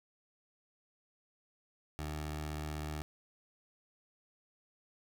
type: tone with notch filter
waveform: 15% pulse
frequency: 76 Hz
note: D#2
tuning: 40 cents flat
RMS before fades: -40 dBFS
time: 1.99-3.02 s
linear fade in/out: 0 ms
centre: 210 Hz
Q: 1.9
effects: none